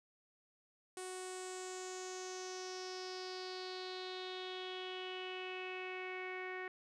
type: tone with low-pass filter sweep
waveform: sawtooth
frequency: 370 Hz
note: F#4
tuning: in tune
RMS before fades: -45 dBFS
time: 0.97-6.68 s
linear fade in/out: 2 ms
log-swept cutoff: 9000 to 2000 Hz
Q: 5.1
effects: none